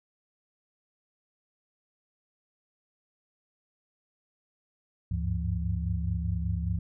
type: tone cluster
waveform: sine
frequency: 73 / 96.7 / 101.7 / 170.3 Hz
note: D2 / G2 / G#2 / F3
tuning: -10 / -23 / -36 / -43 cents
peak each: -30 / -35 / -33 / -34 dBFS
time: 5.11-6.79 s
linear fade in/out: 5 ms
effects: none

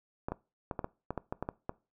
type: clicks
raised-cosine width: 1 ms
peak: -20 dBFS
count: 11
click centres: 0.285 / 0.32 / 0.712 / 0.792 / 0.844 / 1.106 / 1.177 / 1.325 / 1.426 / 1.489 / 1.694 s
effects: noise-tail reverb RT60 0.3 s tail -21 dB re dry

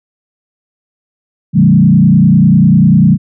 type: tone with frequency modulation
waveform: sine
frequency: 178 Hz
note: F3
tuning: 33 cents sharp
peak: -3 dBFS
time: 1.53-3.18 s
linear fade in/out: 50 ms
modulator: 30.1 Hz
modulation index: 1.5
effects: none

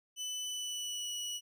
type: tone with pitch glide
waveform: 25% pulse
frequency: 3000 to 2935 Hz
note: F#7 to F#7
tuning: +23 to -15 cents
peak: -33 dBFS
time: 0.16-1.41 s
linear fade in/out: 50 ms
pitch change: -38 cents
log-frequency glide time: 0.42-1.13 s
effects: none

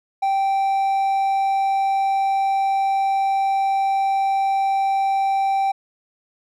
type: tone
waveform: triangle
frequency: 781 Hz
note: G5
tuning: 7 cents flat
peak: -15 dBFS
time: 0.22-5.72 s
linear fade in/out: 10 ms
effects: none

